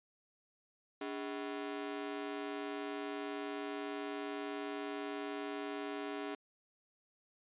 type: ring-modulated tone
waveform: sawtooth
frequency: 349.2 Hz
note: F4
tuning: in tune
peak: -32 dBFS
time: 1.01-6.35 s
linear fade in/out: 5 ms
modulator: 60 Hz
effects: resampled to 8000 Hz